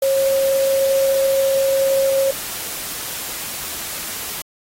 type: tone in noise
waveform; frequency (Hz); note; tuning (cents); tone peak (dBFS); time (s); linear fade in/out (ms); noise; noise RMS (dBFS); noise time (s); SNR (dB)
sine; 542; C#5; -39; -14; 0.02-2.31; 5; white; -28; 0.02-4.42; +11
effects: AAC 48 kbps